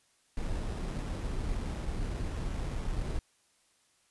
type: noise with sample-and-hold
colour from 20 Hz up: brown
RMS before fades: -34 dBFS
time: 0.37-3.19 s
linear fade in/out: 2 ms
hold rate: 4410 Hz
effects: white hiss -69 dBFS RMS until 4.1 s + resampled to 24000 Hz